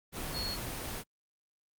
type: tone in noise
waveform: sine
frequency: 4332 Hz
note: C#8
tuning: 41 cents flat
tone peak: -35 dBFS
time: 0.32-0.58 s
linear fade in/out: 50 ms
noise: pink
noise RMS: -38 dBFS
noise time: 0.12-1.04 s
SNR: 0 dB
effects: Opus 24 kbps